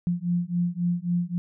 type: beating tone pair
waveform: sine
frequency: 173 / 176.7 Hz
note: F3 / F3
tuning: -16 / +21 cents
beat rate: 3.7 Hz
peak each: -26 dBFS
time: 0.07-1.38 s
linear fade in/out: 0 ms
effects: none